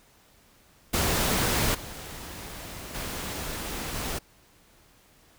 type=noise with level steps; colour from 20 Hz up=pink; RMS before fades=-25 / -40 / -34 / -32 dBFS; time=0.93-4.19 s; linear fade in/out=10 ms; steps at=1.74 / 2.94 / 3.94 s; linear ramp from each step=10 ms; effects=pink hiss -59 dBFS RMS until 5.38 s